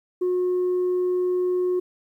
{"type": "tone", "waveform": "sine", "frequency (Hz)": 362.4, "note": "F#4", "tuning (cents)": -36, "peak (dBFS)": -18, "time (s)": [0.21, 1.8], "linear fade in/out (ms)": 10, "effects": ["tanh soft clip ceiling -18 dBFS", "10-bit"]}